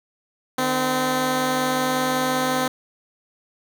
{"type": "tone pair together", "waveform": "10% pulse", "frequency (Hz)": [151.19, 257], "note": ["D#3", "C4"], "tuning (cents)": [-49, -31], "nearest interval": "major sixth", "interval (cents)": 918, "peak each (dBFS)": [-22, -12], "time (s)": [0.58, 2.68], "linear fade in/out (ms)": 5, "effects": []}